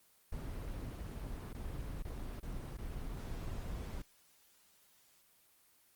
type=noise with dropouts; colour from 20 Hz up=brown; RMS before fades=-42 dBFS; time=0.32-4.02 s; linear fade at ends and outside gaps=5 ms; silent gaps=1.531-1.546 / 2.025-2.049 / 2.4-2.428 / 2.771-2.784 s; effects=white hiss -68 dBFS RMS until 5.95 s + Opus 24 kbps